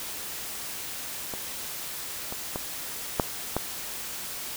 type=clicks; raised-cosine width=1 ms; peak=-20 / -21 / -16 / -7 / -11 dBFS; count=5; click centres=1.338 / 2.325 / 2.559 / 3.198 / 3.566 s; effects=white hiss -36 dBFS RMS until 4.56 s